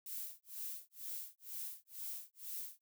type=noise with tremolo; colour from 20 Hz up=violet; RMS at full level=-43 dBFS; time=0.06-2.81 s; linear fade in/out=2 ms; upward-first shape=sine; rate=2.1 Hz; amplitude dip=100%; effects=none